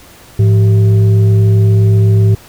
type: tone with frequency modulation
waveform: sine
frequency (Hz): 106.1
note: G#2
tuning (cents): +38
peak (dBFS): -5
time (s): 0.39-2.35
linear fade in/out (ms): 5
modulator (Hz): 280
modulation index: 0.41
effects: pink hiss -39 dBFS RMS until 2.48 s